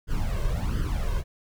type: noise with flanger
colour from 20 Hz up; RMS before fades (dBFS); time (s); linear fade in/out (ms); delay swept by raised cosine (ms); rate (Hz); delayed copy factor
brown; -26; 0.07-1.24; 50; 0.62 to 1.92; 1.4; +0.8
effects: none